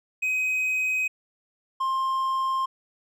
triangle tone pair in turn, 2521 / 1057.7 Hz, D#7 / C6, +22 / +18 cents, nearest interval octave + minor third, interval 1504 cents, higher first, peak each -21 dBFS, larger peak neither, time 0.22-1.08 / 1.8-2.66 s, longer neither, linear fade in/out 10 ms, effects none

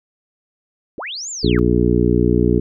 sine linear two-way sweep, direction up then down, 207.7 to 7459 to 1141 Hz, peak -25 dBFS, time 0.98-1.59 s, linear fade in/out 0 ms, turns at 1.3 s
harmonic tone, 60.1 Hz, B1, 46 cents flat, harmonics 1 / 2 / 3 / 4 / 5 / 6 / 7, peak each -20 / -20 / -20 / -20 / -20 / -20 / -20 dBFS, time 1.43-2.6 s, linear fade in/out 10 ms
effects none

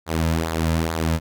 sawtooth tone with flanger, 81.3 Hz, E2, 23 cents flat, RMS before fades -22 dBFS, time 0.06-1.2 s, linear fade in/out 50 ms, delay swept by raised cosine 0.34 to 2.74 ms, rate 2.3 Hz, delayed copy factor -0.65, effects none

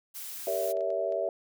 blue noise, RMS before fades -40 dBFS, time 0.14-0.73 s, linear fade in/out 20 ms
clicks, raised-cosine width 0.2 ms, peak -37 dBFS, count 7, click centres 0.319 / 0.398 / 0.483 / 0.77 / 0.808 / 0.904 / 1.123 s
sine chord, G diminished seventh, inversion none, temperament equal with one note detuned, 392 / 466.2 / 567.7 / 659.3 Hz, G4 / Bb4 / Db5 / Fb5, 0 / 0 / +41 / 0 cents, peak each -35 / -36 / -32 / -30 dBFS, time 0.47-1.29 s, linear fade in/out 2 ms
effects none

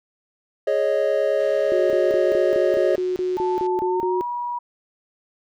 triangle chord, Ab suspended fourth, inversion none, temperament just, 415.3 / 553.7 / 623 Hz, Ab4 / Db5 / Eb5, 0 / -2 / +2 cents, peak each -22 / -19 / -20 dBFS, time 0.67-2.96 s, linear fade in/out 5 ms
click train, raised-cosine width 0.2 ms, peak -29 dBFS, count 343, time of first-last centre 1.4-3.665 s, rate 151 Hz
sine tone bursts, 366 Hz, F#4, 19 cents flat, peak -20 dBFS, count 12, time 1.72-4.21 s, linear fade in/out 0 ms, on 180 ms, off 30 ms
sine tone with pitch glide, 880 to 965.2 Hz, A5 to B5, 0 to -40 cents, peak -24 dBFS, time 3.37-4.59 s, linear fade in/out 10 ms, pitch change +160 cents, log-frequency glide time 3.81-4.23 s
effects none

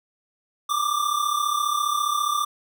square tone pair together, 1165.2 / 1200 Hz, D6 / D6, -14 / +37 cents, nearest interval minor second, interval 51 cents, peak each -25 dBFS, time 0.69-2.45 s, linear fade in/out 10 ms, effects none

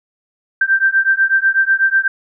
sine beating tone pair, 1565 / 1573.1 Hz, G6 / G6, -3 / +6 cents, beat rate 8.1 Hz, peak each -14 / -14 dBFS, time 0.61-2.08 s, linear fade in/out 5 ms, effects none

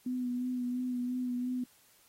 sine tone with vibrato, 248.8 Hz, B3, 13 cents sharp, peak -31 dBFS, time 0.06-1.64 s, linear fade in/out 5 ms, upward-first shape sine, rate 2.9 Hz, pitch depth 26 cents each way, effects white hiss -64 dBFS RMS until 2.08 s + AAC 48 kbps

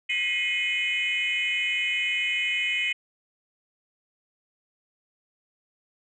sine tone cluster, 1951 / 2139 / 2489 / 2994 Hz, B6 / C7 / D#7 / F#7, -22 / +38 / 0 / +20 cents, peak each -33 / -27 / -26 / -29 dBFS, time 0.09-2.93 s, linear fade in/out 10 ms, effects tanh soft clip ceiling -18 dBFS

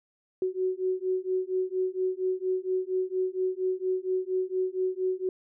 sine beating tone pair, 370 / 374.3 Hz, F#4 / F#4, 0 / +20 cents, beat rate 4.3 Hz, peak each -29 dBFS, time 0.42-5.29 s, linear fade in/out 2 ms, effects none

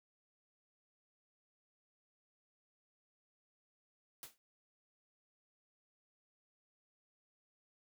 white noise with exponential decay, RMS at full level -45 dBFS, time 4.23-4.38 s, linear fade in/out 0 ms, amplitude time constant 31 ms, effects none

